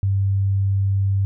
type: tone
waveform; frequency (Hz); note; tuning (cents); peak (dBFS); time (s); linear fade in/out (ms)
sine; 98; G2; 0; -16; 0.03-1.25; 0
effects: none